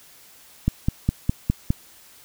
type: click train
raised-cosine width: 5 ms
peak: -6 dBFS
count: 6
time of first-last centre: 0.68-1.705 s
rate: 4.88 Hz
effects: white hiss -50 dBFS RMS until 2.24 s